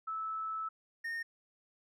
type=tone pair in turn; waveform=sine / triangle; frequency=1308 / 1838.1 Hz; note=E6 / A#6; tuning=-14 / -25 cents; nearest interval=tritone; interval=589 cents; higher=second; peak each=-35 / -34 dBFS; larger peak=second; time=0.07-0.69 / 1.04-1.23 s; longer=first; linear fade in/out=10 ms; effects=none